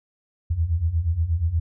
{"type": "beating tone pair", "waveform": "sine", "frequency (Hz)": [77.7, 86.1], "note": ["D#2", "F2"], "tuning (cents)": [-2, -24], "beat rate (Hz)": 8.4, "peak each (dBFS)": [-25, -21], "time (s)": [0.5, 1.6], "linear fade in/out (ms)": 10, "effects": []}